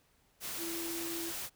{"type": "tone in noise", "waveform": "sine", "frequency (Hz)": 335.1, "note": "E4", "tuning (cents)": 29, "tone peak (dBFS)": -39, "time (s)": [0.57, 1.33], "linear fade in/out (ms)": 50, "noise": "white", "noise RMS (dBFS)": -40, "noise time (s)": [0.4, 1.5], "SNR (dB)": -2, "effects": ["pink hiss -70 dBFS RMS until 1.55 s"]}